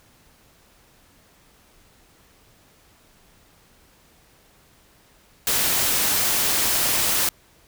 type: noise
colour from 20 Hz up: white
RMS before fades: -21 dBFS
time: 5.47-7.29 s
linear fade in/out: 2 ms
effects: pink hiss -56 dBFS RMS until 7.67 s